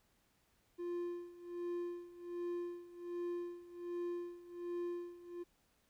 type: tone with tremolo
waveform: triangle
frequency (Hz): 349.2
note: F4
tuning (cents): 0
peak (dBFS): -35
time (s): 0.78-5.44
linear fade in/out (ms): 20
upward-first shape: sine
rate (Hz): 1.3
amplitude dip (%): 85
effects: pink hiss -75 dBFS RMS until 5.89 s